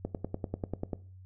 click train, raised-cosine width 2 ms, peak -19 dBFS, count 10, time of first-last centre 0.05-0.932 s, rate 10.2 Hz, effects noise-tail reverb RT60 0.4 s tail -19 dB re dry + added 93 Hz sine -48 dBFS peak until 1.25 s

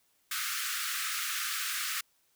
pink high-pass noise, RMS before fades -34 dBFS, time 0.31-2.01 s, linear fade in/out 5 ms, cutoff 1200 Hz, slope 96 dB/octave, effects white hiss -71 dBFS RMS until 2.35 s

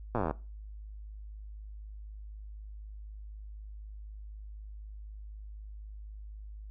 slowing click train, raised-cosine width 1 ms, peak -17 dBFS, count 16, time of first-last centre 0.15-0.31 s, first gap 8 ms, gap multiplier 1.04, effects noise-tail reverb RT60 0.3 s tail -20 dB re dry + added 52 Hz sine -42 dBFS peak until 6.7 s

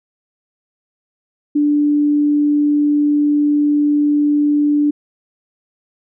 sine tone, 293.7 Hz, D4, in tune, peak -11 dBFS, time 1.55-4.91 s, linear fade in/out 10 ms, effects none

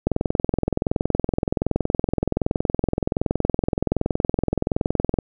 click train, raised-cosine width 2 ms, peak -6 dBFS, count 110, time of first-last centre 0.07-5.187 s, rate 21.3 Hz, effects none

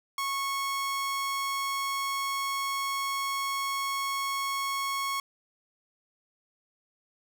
sawtooth tone, 1100 Hz, C#6, 14 cents flat, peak -25 dBFS, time 0.18-5.2 s, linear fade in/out 2 ms, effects none

